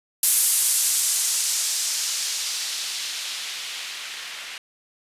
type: noise with low-pass filter sweep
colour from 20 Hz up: violet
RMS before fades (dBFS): -25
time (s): 0.23-4.58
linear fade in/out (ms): 2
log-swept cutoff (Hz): 11000 to 2300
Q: 1.1
effects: resampled to 32000 Hz

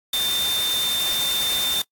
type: tone in noise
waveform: sine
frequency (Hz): 3595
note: A7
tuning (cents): +36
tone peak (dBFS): -21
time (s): 0.13-1.82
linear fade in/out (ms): 5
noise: white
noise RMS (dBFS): -27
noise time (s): 0.13-1.82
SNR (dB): +3
effects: noise-tail reverb RT60 0.1 s tail -24 dB re dry + AAC 64 kbps

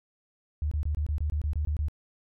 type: tone bursts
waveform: sine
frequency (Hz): 75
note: D2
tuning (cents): +37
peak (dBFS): -25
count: 11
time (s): 0.62-1.884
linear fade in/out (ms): 0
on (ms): 94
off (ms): 23
effects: none

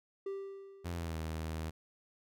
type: tone with exponential decay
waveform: triangle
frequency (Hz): 392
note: G4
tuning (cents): 0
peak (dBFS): -33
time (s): 0.26-1.41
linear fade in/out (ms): 5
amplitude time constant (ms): 250
type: tone with pitch glide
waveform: sawtooth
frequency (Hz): 86.4 to 79.69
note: F2 to D#2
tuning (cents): -18 to +42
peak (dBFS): -33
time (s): 0.84-1.71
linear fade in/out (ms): 20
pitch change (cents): -140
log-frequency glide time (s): 0.94-1.16
effects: none

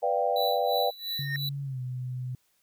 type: chord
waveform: sine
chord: G dominant seventh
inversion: first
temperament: equal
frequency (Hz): 493.9 / 587.3 / 698.5 / 784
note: B4 / D5 / F5 / G5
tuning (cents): 0 / 0 / 0 / 0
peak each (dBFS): -29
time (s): 0.02-0.91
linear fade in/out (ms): 20
type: tone with tremolo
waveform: square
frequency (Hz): 3951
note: B7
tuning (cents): 0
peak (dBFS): -30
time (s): 0.36-1.49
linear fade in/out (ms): 2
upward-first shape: sine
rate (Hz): 2.9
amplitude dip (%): 85
type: tone with exponential growth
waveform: triangle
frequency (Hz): 1839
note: A#6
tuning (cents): -24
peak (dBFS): -25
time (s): 0.99-1.36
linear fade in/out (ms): 1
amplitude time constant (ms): 80
type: tone with pitch glide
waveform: sine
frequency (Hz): 140.2 to 126.36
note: C#3 to B2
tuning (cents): +20 to +40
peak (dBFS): -31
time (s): 1.19-2.35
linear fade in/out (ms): 2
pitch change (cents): -180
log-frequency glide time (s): 1.63-1.8
effects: white hiss -70 dBFS RMS until 2.62 s

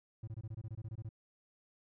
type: tone bursts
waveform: triangle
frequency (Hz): 110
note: A2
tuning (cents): 0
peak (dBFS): -38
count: 13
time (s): 0.23-1.091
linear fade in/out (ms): 5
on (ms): 45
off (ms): 23
effects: none

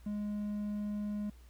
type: tone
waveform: triangle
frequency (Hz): 207.7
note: G#3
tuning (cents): 0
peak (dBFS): -32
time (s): 0.06-1.3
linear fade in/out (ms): 5
effects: added 60 Hz sine -53 dBFS peak until 1.49 s + pink hiss -66 dBFS RMS until 1.49 s

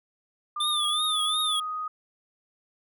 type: tone with pitch glide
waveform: sine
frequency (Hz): 1200 to 1247.4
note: D6 to D#6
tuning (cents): +37 to +4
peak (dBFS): -29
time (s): 0.56-1.88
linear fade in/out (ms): 5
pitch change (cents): +67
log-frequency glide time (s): 0.83-1.06
type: tone with vibrato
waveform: square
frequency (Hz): 3520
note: A7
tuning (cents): 0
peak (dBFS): -25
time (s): 0.6-1.6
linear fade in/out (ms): 5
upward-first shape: triangle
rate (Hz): 2.8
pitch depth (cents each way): 120
effects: none

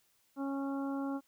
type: harmonic tone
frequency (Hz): 275.3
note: C#4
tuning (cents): -12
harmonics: 1 / 2 / 3 / 4 / 5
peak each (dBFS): -34 / -44 / -45 / -48 / -49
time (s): 0.36-1.21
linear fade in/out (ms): 50
effects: white hiss -72 dBFS RMS until 1.27 s

